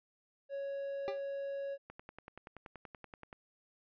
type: tone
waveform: triangle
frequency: 555 Hz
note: C#5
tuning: 2 cents sharp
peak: -35 dBFS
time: 0.49-1.78 s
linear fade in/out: 50 ms
type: tone with exponential decay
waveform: 25% pulse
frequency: 397.3 Hz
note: G4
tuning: 23 cents sharp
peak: -30 dBFS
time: 1.08-1.22 s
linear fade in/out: 0 ms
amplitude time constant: 29 ms
type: click train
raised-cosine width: 0.5 ms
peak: -33 dBFS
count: 16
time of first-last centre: 1.9-3.329 s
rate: 10.5 Hz
effects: resampled to 11025 Hz